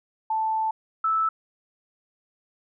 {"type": "tone pair in turn", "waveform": "sine", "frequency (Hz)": [880, 1312.5], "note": ["A5", "E6"], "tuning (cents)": [0, -8], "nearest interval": "perfect fifth", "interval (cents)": 692, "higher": "second", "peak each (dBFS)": [-22, -20], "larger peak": "second", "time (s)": [[0.3, 0.71], [1.04, 1.29]], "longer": "first", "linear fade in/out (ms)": 5, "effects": []}